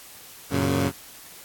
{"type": "chord", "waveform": "15% pulse", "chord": "F# major", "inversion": "none", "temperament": "equal", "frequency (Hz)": [92.5, 116.54, 138.59], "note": ["F#2", "A#2", "C#3"], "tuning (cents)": [0, 0, 0], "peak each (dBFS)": [-19, -23, -19], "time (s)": [0.5, 0.92], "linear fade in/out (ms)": 50, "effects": ["white hiss -45 dBFS RMS until 1.44 s", "AAC 64 kbps"]}